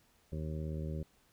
harmonic tone, 77.78 Hz, D#2, in tune, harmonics 1 / 2 / 3 / 4 / 5 / 6 / 7, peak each -39 / -39 / -47 / -50 / -48 / -54 / -50 dBFS, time 0.32-1.03 s, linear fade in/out 5 ms, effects pink hiss -69 dBFS RMS until 1.32 s

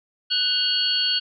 sine tone cluster, 1493 / 2858 / 3229 / 4422 Hz, F#6 / F7 / G#7 / C#8, +15 / +39 / -49 / -5 cents, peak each -31 / -24 / -27 / -22 dBFS, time 0.3-1.2 s, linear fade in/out 20 ms, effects none

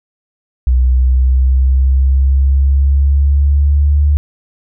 sine exponential sweep, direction up, 62.5 to 73.42 Hz, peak -7 dBFS, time 0.67-4.17 s, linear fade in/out 0 ms, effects none

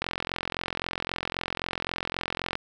click train, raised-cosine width 0.3 ms, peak -12 dBFS, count 112, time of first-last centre 0.02-2.554 s, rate 43.8 Hz, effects none

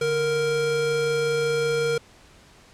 square tone pair together, 146.93 / 466.2 Hz, D3 / A#4, +1 / 0 cents, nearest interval octave + minor sixth, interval 1999 cents, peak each -33 / -22 dBFS, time 0.01-1.98 s, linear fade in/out 5 ms, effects pink hiss -52 dBFS RMS until 2.73 s + low-pass 8000 Hz 12 dB/octave

